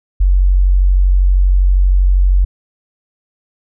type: tone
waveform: sine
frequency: 46.31 Hz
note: F#1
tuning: 2 cents sharp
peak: -7 dBFS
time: 0.2-2.45 s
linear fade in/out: 10 ms
effects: none